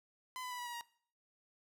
sawtooth tone with pitch steps, 1016 / 1001.4 / 987.1 / 972.9 / 959 / 945.2 Hz, B5 / B5 / B5 / B5 / A#5 / A#5, +49 / +24 / -1 / -26 / +49 / +24 cents, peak -38 dBFS, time 0.36-0.81 s, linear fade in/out 0 ms, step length 75 ms, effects noise-tail reverb RT60 0.5 s tail -19 dB re dry

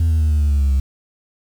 sine tone with pitch steps, 82.1 / 79.81 / 77.58 / 75.42 / 73.31 / 71.27 / 69.28 / 67.34 Hz, E2 / D#2 / D#2 / D2 / D2 / C#2 / C#2 / C#2, -6 / +45 / -4 / +47 / -3 / +49 / 0 / -50 cents, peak -10 dBFS, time 0-0.8 s, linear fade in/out 5 ms, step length 100 ms, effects tanh soft clip ceiling -12 dBFS + 7-bit

